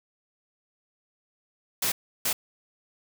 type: noise bursts at uneven times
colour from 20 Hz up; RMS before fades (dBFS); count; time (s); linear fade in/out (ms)
white; -26; 2; 1.82-1.92 / 2.25-2.33; 5
effects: none